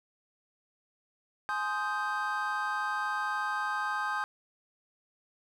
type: chord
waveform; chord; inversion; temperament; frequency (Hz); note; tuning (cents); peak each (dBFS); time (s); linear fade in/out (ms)
triangle; Ab major seventh; none; equal with one note detuned; 840.7 / 1046.5 / 1244.5 / 1568; Ab5 / C6 / Eb6 / G6; +21 / 0 / 0 / 0; -34 / -36 / -33 / -32; 1.49-4.24; 0
effects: none